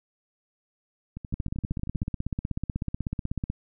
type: two click trains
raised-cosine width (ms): 5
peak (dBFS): -24 / -16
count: 12 / 36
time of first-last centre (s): 1.17-2.029 / 1.34-3.5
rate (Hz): 12.8 / 16.2
effects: none